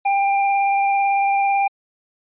square tone with vibrato, 794 Hz, G5, 22 cents sharp, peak -16 dBFS, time 0.05-1.68 s, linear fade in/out 10 ms, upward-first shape triangle, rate 18 Hz, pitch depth 13 cents each way, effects resampled to 8000 Hz

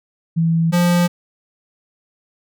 sine / square tone pair in turn, 164.81 / 174.97 Hz, E3 / F3, 0 / +4 cents, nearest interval minor second, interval 104 cents, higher second, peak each -13 dBFS, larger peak neither, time 0.36-0.72 / 0.72-1.08 s, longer neither, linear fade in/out 20 ms, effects none

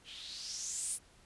violet noise with low-pass filter sweep, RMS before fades -41 dBFS, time 0.04-0.99 s, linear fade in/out 50 ms, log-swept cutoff 2900 to 10000 Hz, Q 4.7, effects pink hiss -63 dBFS RMS until 1.25 s + resampled to 24000 Hz

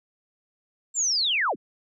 sine linear sweep, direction down, 7530 to 126.9 Hz, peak -21 dBFS, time 0.94-1.56 s, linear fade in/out 50 ms, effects none

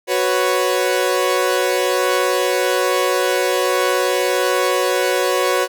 sawtooth chord, F# suspended fourth, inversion none, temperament equal, 370 / 493.9 / 554.4 Hz, F#4 / B4 / C#5, 0 / 0 / 0 cents, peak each -16 dBFS, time 0.07-5.68 s, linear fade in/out 50 ms, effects none

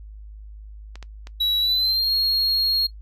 clicks, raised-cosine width 0.2 ms, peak -22 dBFS, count 3, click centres 0.956 / 1.027 / 1.271 s
triangle tone with pitch glide, 3900 to 4278 Hz, B7 to C8, -23 to +38 cents, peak -17 dBFS, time 1.4-2.87 s, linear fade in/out 10 ms, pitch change +161 cents, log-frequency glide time 1.6-2.11 s
effects noise-tail reverb RT60 0.1 s tail -19 dB re dry + added 52 Hz sine -37 dBFS peak until 3.01 s

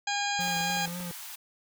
harmonic tone, 813 Hz, G#5, 37 cents flat, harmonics 1 / 2 / 3 / 4 / 5 / 6 / 8 / 9, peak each -31 / -34 / -36 / -37 / -38 / -39 / -40 / -41 dBFS, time 0.07-0.86 s, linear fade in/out 5 ms
square tone with vibrato, 174.8 Hz, F3, 2 cents sharp, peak -36 dBFS, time 0.39-1.11 s, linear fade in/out 0 ms, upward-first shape sine, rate 3.7 Hz, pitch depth 41 cents each way
white high-pass noise, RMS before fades -42 dBFS, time 0.4-1.36 s, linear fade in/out 10 ms, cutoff 730 Hz, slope 48 dB/octave
clicks, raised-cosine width 1 ms, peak -31 dBFS, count 8, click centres 0.479 / 0.567 / 0.608 / 0.701 / 0.77 / 0.877 / 1.004 / 1.112 s
effects none

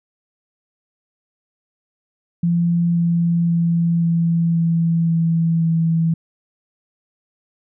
sine tone with pitch steps, 171.1 / 169.92 / 168.74 / 167.58 / 166.42 / 165.27 / 164.13 Hz, F3 / F3 / E3 / E3 / E3 / E3 / E3, -35 / -47 / +41 / +29 / +17 / +5 / -7 cents, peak -14 dBFS, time 2.43-6.14 s, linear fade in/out 5 ms, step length 530 ms, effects none

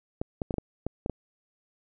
clicks, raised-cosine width 2 ms, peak -16 dBFS, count 8, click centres 0.215 / 0.418 / 0.508 / 0.541 / 0.583 / 0.866 / 1.061 / 1.097 s, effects none

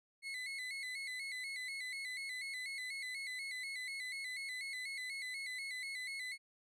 35% pulse tone with vibrato, 2093 Hz, C7, in tune, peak -39 dBFS, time 0.22-6.38 s, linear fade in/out 50 ms, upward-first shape square, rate 4.1 Hz, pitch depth 70 cents each way, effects low-pass 10000 Hz 12 dB/octave

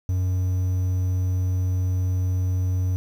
triangle tone with quantisation, 92.1 Hz, F#2, 7 cents flat, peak -18 dBFS, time 0.09-2.96 s, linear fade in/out 0 ms, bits 8, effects none

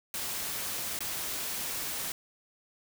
white noise with dropouts, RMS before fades -35 dBFS, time 0.14-2.12 s, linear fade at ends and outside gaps 1 ms, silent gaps 0.99-1.005 s, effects none

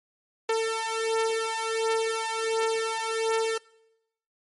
sawtooth beating tone pair, 447.4 / 448.8 Hz, A4 / A4, +29 / +34 cents, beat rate 1.4 Hz, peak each -24 dBFS, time 0.49-3.58 s, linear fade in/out 5 ms, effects noise-tail reverb RT60 0.9 s tail -24 dB re dry + MP3 48 kbps

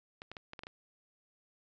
clicks, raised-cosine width 0.3 ms, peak -28 dBFS, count 7, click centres 0.219 / 0.316 / 0.368 / 0.534 / 0.592 / 0.635 / 0.669 s, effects resampled to 16000 Hz

